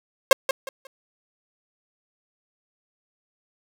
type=tone with echo; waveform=sawtooth; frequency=536 Hz; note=C5; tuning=42 cents sharp; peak=-5 dBFS; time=0.31-0.33 s; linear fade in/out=2 ms; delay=180 ms; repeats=3; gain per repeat=-11 dB; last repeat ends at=0.87 s; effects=none